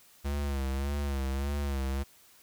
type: tone with vibrato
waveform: square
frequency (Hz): 69.3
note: C#2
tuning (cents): 0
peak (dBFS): -30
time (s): 0.24-2.04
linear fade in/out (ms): 20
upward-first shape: sine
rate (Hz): 1.7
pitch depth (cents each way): 68
effects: white hiss -59 dBFS RMS until 2.42 s